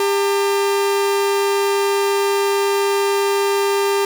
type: tone pair together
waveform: 45% pulse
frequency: 399.2 / 904.5 Hz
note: G4 / A5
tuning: +32 / +48 cents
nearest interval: octave + major second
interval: 1416 cents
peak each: -16 / -23 dBFS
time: 0-4.05 s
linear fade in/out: 2 ms
effects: none